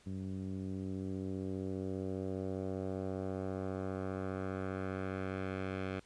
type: tone with low-pass filter sweep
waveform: 10% pulse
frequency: 94.9 Hz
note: F#2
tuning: 44 cents sharp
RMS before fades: -39 dBFS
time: 0.06-6 s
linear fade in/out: 10 ms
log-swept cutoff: 200 to 2600 Hz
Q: 1.2
effects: pink hiss -65 dBFS RMS until 6.05 s + resampled to 22050 Hz